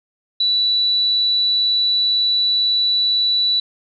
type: tone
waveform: sine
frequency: 3951 Hz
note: B7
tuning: in tune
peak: -14 dBFS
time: 0.4-3.6 s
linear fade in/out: 5 ms
effects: none